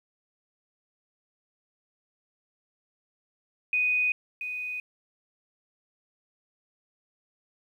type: tone with echo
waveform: sine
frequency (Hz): 2489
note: D#7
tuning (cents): 0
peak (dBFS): -22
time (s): 3.73-4.12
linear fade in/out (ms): 2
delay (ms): 680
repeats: 1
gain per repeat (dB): -9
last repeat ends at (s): 4.8
effects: 10-bit